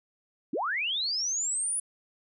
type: linear sweep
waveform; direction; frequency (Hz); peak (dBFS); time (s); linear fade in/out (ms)
sine; up; 217.5 to 10000; -27; 0.53-1.8; 5
effects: none